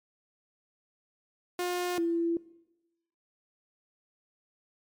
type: tone pair in turn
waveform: sawtooth / sine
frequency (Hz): 356.5 / 336.5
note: F4 / E4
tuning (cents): +36 / +36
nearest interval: minor second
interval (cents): 100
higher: first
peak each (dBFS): -25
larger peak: neither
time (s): 1.59-1.98 / 1.98-2.37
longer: neither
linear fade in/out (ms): 2
effects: noise-tail reverb RT60 0.9 s tail -19 dB re dry + MP3 96 kbps